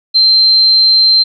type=tone; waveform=sine; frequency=4130 Hz; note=C8; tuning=23 cents flat; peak=-5 dBFS; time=0.14-1.24 s; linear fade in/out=20 ms; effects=none